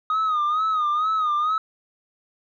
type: tone with vibrato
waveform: sine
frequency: 1244.5 Hz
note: D#6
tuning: in tune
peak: -17 dBFS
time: 0.1-1.58 s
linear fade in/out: 2 ms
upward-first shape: sine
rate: 2.2 Hz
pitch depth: 82 cents each way
effects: tanh soft clip ceiling -18 dBFS